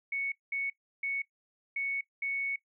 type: tone bursts at uneven times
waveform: sine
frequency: 2217 Hz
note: C#7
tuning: in tune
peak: -30 dBFS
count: 5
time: 0.12-0.32 / 0.52-0.7 / 1.03-1.22 / 1.76-2.01 / 2.22-2.56 s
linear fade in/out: 5 ms
effects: noise-tail reverb RT60 0.1 s tail -20 dB re dry